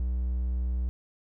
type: tone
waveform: triangle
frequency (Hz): 61.74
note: B1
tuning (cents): 0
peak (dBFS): -24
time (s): 0-0.89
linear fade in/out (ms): 0
effects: none